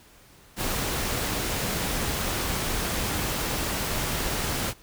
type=noise; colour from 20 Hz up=pink; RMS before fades=-28 dBFS; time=0.56-4.74 s; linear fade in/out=50 ms; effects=pink hiss -54 dBFS RMS until 4.82 s